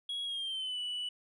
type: tone with pitch glide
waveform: sine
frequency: 3322 to 2960 Hz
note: G#7 to F#7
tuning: 0 to 0 cents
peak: -32 dBFS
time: 0.09-1.09 s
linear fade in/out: 5 ms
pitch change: -200 cents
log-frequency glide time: 0.24-0.79 s
effects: tanh soft clip ceiling -33 dBFS